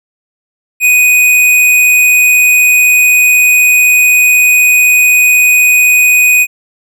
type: tone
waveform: square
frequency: 2489 Hz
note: D#7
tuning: in tune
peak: -5 dBFS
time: 0.8-6.47 s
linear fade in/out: 50 ms
effects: none